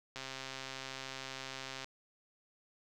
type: click train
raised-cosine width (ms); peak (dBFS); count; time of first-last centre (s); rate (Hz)
0.2; -25; 225; 0.16-1.844; 133
effects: none